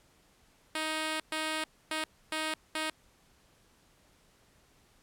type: tone bursts at uneven times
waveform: 5% pulse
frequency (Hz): 313.3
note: D#4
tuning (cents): +12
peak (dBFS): -20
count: 5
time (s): 0.75-1.2 / 1.32-1.64 / 1.91-2.04 / 2.32-2.54 / 2.75-2.9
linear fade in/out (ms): 2
effects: pink hiss -65 dBFS RMS until 5.02 s + low-pass 12000 Hz 12 dB/octave